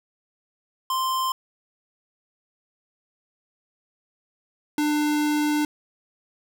square tone pair in turn, 1044 / 298.6 Hz, C6 / D4, -4 / +29 cents, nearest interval octave + minor seventh, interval 2167 cents, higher first, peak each -23 / -21 dBFS, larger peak second, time 0.9-1.32 / 4.78-5.65 s, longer second, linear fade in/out 2 ms, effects none

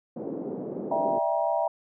white band-pass noise, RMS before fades -34 dBFS, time 0.16-1.19 s, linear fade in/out 10 ms, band 190 to 470 Hz, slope 24 dB/octave
sine chord, E half-diminished seventh, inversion third, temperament just, 593.3 / 659.3 / 791.1 / 949.3 Hz, D5 / E5 / G5 / Bb5, +18 / 0 / +16 / +31 cents, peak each -30 / -26 / -30 / -30 dBFS, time 0.91-1.68 s, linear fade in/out 5 ms
effects none

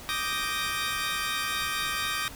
20% pulse chord, Eb major seventh, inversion third, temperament equal, 1174.7 / 1244.5 / 1568 / 1864.7 Hz, D6 / Eb6 / G6 / Bb6, 0 / 0 / 0 / 0 cents, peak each -29 dBFS, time 0.09-2.28 s, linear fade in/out 0 ms, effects pink hiss -44 dBFS RMS until 2.35 s

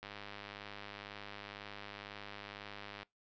click train, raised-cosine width 0.3 ms, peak -30 dBFS, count 307, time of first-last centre 0.03-3.03 s, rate 102 Hz, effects noise-tail reverb RT60 0.2 s tail -24 dB re dry + resampled to 16000 Hz

